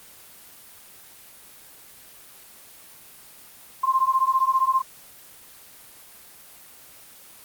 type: beating tone pair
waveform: sine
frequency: 1046.5 / 1061.5 Hz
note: C6 / C6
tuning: 0 / +25 cents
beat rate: 15 Hz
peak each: -21 dBFS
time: 3.83-4.82 s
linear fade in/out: 10 ms
effects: white hiss -47 dBFS RMS until 7.44 s + Opus 24 kbps